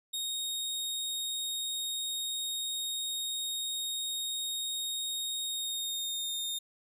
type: tone with pitch glide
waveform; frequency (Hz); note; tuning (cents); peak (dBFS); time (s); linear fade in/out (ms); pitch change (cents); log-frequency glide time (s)
sawtooth; 3729 to 3671; A#7 to A#7; 0 to -27; -30; 0.13-6.59; 10; -27; 5.44-6.33
effects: none